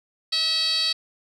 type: tone with band-pass filter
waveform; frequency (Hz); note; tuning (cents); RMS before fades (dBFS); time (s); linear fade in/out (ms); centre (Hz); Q
10% pulse; 646; E5; -35; -23; 0.32-0.93; 10; 4400; 6.8
effects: none